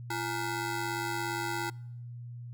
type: ring-modulated tone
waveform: 20% pulse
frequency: 587.3 Hz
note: D5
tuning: in tune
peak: -24 dBFS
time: 0.1-1.7 s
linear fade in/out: 5 ms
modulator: 245 Hz
effects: noise-tail reverb RT60 0.8 s tail -26 dB re dry + added 120 Hz sine -40 dBFS peak until 2.53 s